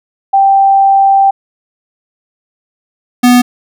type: tone pair in turn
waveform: sine / square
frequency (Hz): 784 / 246.3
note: G5 / B3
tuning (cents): 0 / -5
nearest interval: octave + minor sixth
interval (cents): 2005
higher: first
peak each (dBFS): -4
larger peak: neither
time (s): 0.33-1.31 / 3.23-3.42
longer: first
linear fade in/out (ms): 10
effects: none